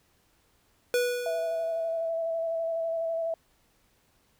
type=tone with exponential decay; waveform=square; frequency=489.4 Hz; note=B4; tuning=16 cents flat; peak=-22 dBFS; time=0.94-2.09 s; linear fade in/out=1 ms; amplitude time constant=250 ms
type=tone with vibrato; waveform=sine; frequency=659.3 Hz; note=E5; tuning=in tune; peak=-27 dBFS; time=1.26-3.34 s; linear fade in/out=2 ms; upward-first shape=square; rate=12 Hz; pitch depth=15 cents each way
effects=pink hiss -67 dBFS RMS until 4.39 s